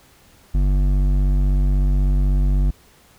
triangle tone with hard clipping, 48.11 Hz, G1, 32 cents flat, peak -16 dBFS, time 0.54-2.71 s, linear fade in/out 10 ms, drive 14 dB, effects pink hiss -52 dBFS RMS until 3.18 s

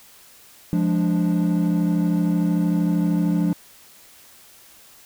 triangle chord, D diminished, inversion first, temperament equal, 174.61 / 207.7 / 293.7 Hz, F3 / Ab3 / D4, 0 / 0 / 0 cents, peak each -17 / -22 / -21 dBFS, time 0.73-3.53 s, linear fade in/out 0 ms, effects tanh soft clip ceiling -9 dBFS + white hiss -49 dBFS RMS until 5.05 s

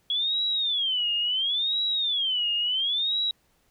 sine tone with vibrato, 3322 Hz, G#7, in tune, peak -23 dBFS, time 0.1-3.31 s, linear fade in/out 2 ms, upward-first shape sine, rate 0.72 Hz, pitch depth 270 cents each way, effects pink hiss -67 dBFS RMS until 3.7 s

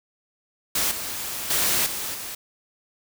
white noise with level steps, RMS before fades -23 / -31 / -22 / -30 / -34 dBFS, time 0.75-2.35 s, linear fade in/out 5 ms, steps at 0.91 / 1.5 / 1.86 / 2.14 s, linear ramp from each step 5 ms, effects none

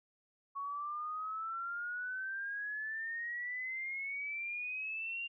sine exponential sweep, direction up, 1108.7 to 2794 Hz, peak -37 dBFS, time 0.55-5.28 s, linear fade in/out 20 ms, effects none

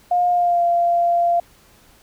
sine tone with pitch glide, 711 to 690.8 Hz, F5 to F5, +31 to -19 cents, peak -14 dBFS, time 0.11-1.4 s, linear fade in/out 5 ms, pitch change -50 cents, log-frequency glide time 0.3-0.63 s, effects pink hiss -52 dBFS RMS until 2.02 s

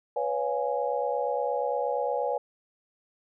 sine chord, C# dominant seventh, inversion third, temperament equal with one note detuned, 493.9 / 562.4 / 698.5 / 830.6 Hz, B4 / C#5 / E#5 / G#5, 0 / +25 / 0 / 0 cents, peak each -30 / -30 / -35 / -31 dBFS, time 0.16-2.38 s, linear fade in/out 5 ms, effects none

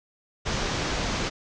pink low-pass noise, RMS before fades -28 dBFS, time 0.45-1.3 s, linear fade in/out 20 ms, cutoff 6800 Hz, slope 48 dB/octave, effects none

